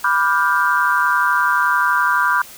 sine chord, G dominant seventh, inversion first, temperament equal with one note detuned, 987.8 / 1174.7 / 1416.4 / 1568 Hz, B5 / D6 / F6 / G6, 0 / 0 / +24 / 0 cents, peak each -19 dBFS, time 0.04-2.42 s, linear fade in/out 5 ms, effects white hiss -39 dBFS RMS until 2.57 s

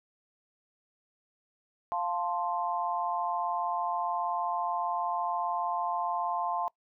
sine chord, F major, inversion none, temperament equal, 698.5 / 880 / 1046.5 Hz, F5 / A5 / C6, 0 / 0 / 0 cents, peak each -33 dBFS, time 1.92-6.68 s, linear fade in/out 0 ms, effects noise-tail reverb RT60 0.1 s tail -23 dB re dry

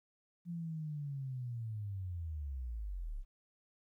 sine linear sweep, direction down, 174.61 to 30.72 Hz, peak -38 dBFS, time 0.45-3.25 s, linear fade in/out 50 ms, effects 13-bit

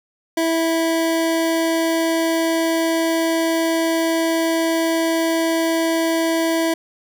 25% pulse tone, 328.1 Hz, E4, 8 cents flat, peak -13 dBFS, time 0.37-6.74 s, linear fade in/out 5 ms, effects none

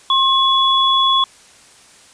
sine tone pair together, 1071 / 3398 Hz, C6 / G#7, +40 / +39 cents, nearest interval octave + minor sixth, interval 1999 cents, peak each -14 dBFS, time 0.1-1.24 s, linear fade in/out 2 ms, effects white hiss -46 dBFS RMS until 2.13 s + resampled to 22050 Hz

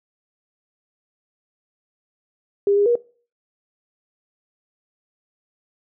sine tone with pitch steps, 402.3 / 407.6 / 476.9 Hz, G4 / G#4 / A#4, +45 / -32 / +39 cents, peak -14 dBFS, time 2.67-2.955 s, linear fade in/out 2 ms, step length 95 ms, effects noise-tail reverb RT60 0.4 s tail -21 dB re dry

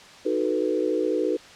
sine chord, B dominant seventh, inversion first, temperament equal, 311.1 / 370 / 440 / 493.9 Hz, D#4 / F#4 / A4 / B4, 0 / 0 / 0 / 0 cents, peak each -27 dBFS, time 0.25-1.37 s, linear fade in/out 10 ms, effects white hiss -46 dBFS RMS until 1.55 s + low-pass 5000 Hz 12 dB/octave

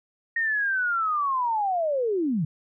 sine linear sweep, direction down, 1864.7 to 140 Hz, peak -22 dBFS, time 0.36-2.45 s, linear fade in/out 5 ms, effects none

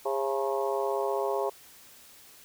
harmonic tone with a mistuned harmonic, 135.7 Hz, C#3, 36 cents flat, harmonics 3 / 4 / 5 / 6 / 7 / 8, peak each -30 / -32 / -34 / -36 / -37 / -38 dBFS, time 0.05-1.5 s, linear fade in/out 10 ms, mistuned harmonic 6, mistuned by +83 cents, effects white hiss -53 dBFS RMS until 2.44 s

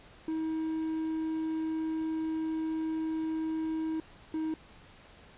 triangle tone pair in turn, 318.4 / 315.8 Hz, D#4 / D#4, +40 / +26 cents, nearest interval unison, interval 14 cents, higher first, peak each -28 dBFS, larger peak neither, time 0.28-4 / 4.34-4.54 s, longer first, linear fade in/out 2 ms, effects pink hiss -55 dBFS RMS until 5.37 s + resampled to 8000 Hz

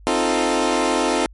20% pulse chord, F dominant seventh, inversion second, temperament equal, 261.6 / 311.1 / 349.2 / 440 Hz, C4 / Eb4 / F4 / A4, 0 / 0 / 0 / 0 cents, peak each -18 dBFS, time 0.07-1.26 s, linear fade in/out 0 ms, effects added 50 Hz sine -41 dBFS peak until 1.33 s + MP3 48 kbps

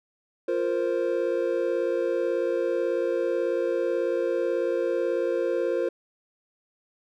triangle chord, F suspended fourth, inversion none, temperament just, 349.2 / 465.6 / 523.8 Hz, F4 / Bb4 / C5, 0 / -2 / +2 cents, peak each -26 / -26 / -25 dBFS, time 0.48-5.89 s, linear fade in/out 5 ms, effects none

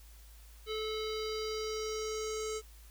square tone with low-pass filter sweep, 434.2 Hz, A4, 23 cents flat, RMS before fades -37 dBFS, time 0.66-2.62 s, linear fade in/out 50 ms, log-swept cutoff 3700 to 7300 Hz, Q 4.1, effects added 54 Hz sine -52 dBFS peak until 2.9 s + white hiss -61 dBFS RMS until 2.9 s

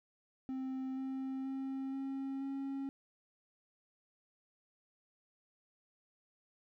triangle tone with pitch steps, 262.5 / 265.1 / 267.7 / 270.3 / 273 Hz, C4 / C4 / C4 / C#4 / C#4, +6 / +23 / +40 / -44 / -26 cents, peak -35 dBFS, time 0.49-2.89 s, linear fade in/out 0 ms, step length 480 ms, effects none

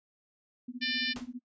sine tone with tremolo, 246.9 Hz, B3, in tune, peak -35 dBFS, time 0.68-1.4 s, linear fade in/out 5 ms, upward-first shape sine, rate 15 Hz, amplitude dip 100%
harmonic tone, 596 Hz, D5, 25 cents sharp, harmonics 3 / 4 / 5 / 6 / 7 / 8 / 9, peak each -35 / -36 / -37 / -38 / -38 / -39 / -40 dBFS, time 0.81-1.14 s, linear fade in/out 20 ms
pink noise with exponential decay, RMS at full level -38 dBFS, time 1.16-1.33 s, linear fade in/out 0 ms, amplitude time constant 36 ms
effects noise-tail reverb RT60 0.1 s tail -24 dB re dry + resampled to 16000 Hz

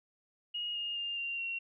sine tone with pitch steps, 2876 / 2841 / 2807 / 2773 / 2740 Hz, F#7 / F7 / F7 / F7 / F7, -50 / +29 / +8 / -13 / -34 cents, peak -34 dBFS, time 0.54-1.59 s, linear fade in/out 10 ms, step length 210 ms, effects none

